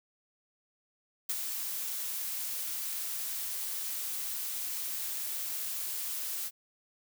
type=noise with ADSR envelope; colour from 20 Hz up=blue; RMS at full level=-31 dBFS; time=1.29-6.51 s; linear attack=8 ms; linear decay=43 ms; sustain=-5 dB; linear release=47 ms; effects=none